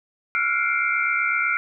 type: tone cluster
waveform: sine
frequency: 1365 / 1433 / 2113 / 2330 Hz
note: F6 / F6 / C7 / D7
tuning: -40 / +44 / +16 / -14 cents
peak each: -25 dBFS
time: 0.35-1.57 s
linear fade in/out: 0 ms
effects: none